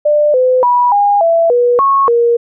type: tone with pitch steps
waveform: sine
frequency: 595 / 509 / 976 / 814 / 667 / 485.3 / 1098 / 471.3 Hz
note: D5 / C5 / B5 / G#5 / E5 / B4 / C#6 / A#4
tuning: +22 / -48 / -21 / -35 / +20 / -30 / -17 / +19 cents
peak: -7 dBFS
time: 0.05-2.37 s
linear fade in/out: 10 ms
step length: 290 ms
effects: none